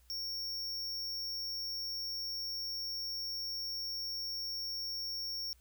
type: tone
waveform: square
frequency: 5500 Hz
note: F8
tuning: 27 cents flat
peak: -37 dBFS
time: 0.1-5.53 s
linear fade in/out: 0 ms
effects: added 61 Hz sine -62 dBFS peak until 5.6 s + white hiss -70 dBFS RMS until 5.6 s